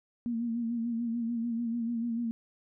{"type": "tone with vibrato", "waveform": "sine", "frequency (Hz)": 233.1, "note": "A#3", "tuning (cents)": 0, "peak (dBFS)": -29, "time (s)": [0.26, 2.31], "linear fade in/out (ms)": 0, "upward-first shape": "sine", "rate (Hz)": 6.8, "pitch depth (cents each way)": 49, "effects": []}